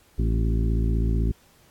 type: harmonic tone with a mistuned harmonic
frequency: 55.8 Hz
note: A1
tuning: 25 cents sharp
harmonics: 1 / 2 / 3 / 4 / 5 / 6 / 7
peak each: -21 / -27 / -31 / -33 / -35 / -37 / -38 dBFS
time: 0.18-1.32 s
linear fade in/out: 10 ms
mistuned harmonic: 5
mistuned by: -47 cents
effects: pink hiss -58 dBFS RMS until 1.7 s + AAC 64 kbps